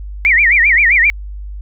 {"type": "tone with vibrato", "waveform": "sine", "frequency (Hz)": 2093, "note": "C7", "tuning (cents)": 0, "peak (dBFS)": -7, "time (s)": [0.25, 1.1], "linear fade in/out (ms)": 0, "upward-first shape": "sine", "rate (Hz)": 7.6, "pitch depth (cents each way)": 240, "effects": ["added 50 Hz sine -24 dBFS peak until 1.61 s"]}